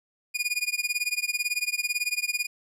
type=tone with tremolo; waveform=sawtooth; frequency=2441 Hz; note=D#7; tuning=34 cents flat; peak=-19 dBFS; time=0.34-2.47 s; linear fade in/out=20 ms; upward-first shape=sine; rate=18 Hz; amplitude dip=95%; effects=resampled to 32000 Hz